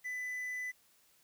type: tone with quantisation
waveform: triangle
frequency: 1998 Hz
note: B6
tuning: 20 cents sharp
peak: -35 dBFS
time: 0.04-0.72 s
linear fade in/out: 20 ms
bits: 10
effects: white hiss -68 dBFS RMS until 1.23 s